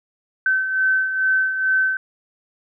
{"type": "beating tone pair", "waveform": "sine", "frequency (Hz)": [1532, 1534.3], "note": ["G6", "G6"], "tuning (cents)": [-40, -38], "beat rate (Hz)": 2.3, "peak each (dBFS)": [-25, -17], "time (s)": [0.46, 1.97], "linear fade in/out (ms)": 2, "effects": []}